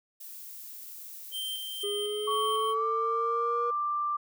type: noise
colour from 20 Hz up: violet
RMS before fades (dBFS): -44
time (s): 0.2-1.84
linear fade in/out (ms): 10
type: tone with tremolo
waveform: square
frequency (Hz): 3136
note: G7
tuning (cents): 0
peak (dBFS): -33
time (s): 1.31-2.75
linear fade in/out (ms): 50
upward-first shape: square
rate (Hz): 2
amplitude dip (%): 35
type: linear sweep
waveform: triangle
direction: up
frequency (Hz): 407.1 to 477.9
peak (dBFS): -29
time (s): 1.83-3.71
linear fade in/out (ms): 10
type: tone with pitch glide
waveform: sine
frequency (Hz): 1121 to 1181.5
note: C#6 to D6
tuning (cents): +19 to +10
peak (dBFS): -27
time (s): 2.27-4.17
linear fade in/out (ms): 10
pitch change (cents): +91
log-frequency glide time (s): 2.72-2.84
effects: none